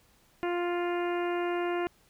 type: harmonic tone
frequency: 350 Hz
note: F4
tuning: 4 cents sharp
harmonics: 1 / 2 / 3 / 4 / 5 / 6 / 7 / 8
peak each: -29 / -35 / -39 / -41 / -43 / -45 / -46 / -47 dBFS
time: 0.43-1.87 s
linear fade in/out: 0 ms
effects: pink hiss -64 dBFS RMS until 2.09 s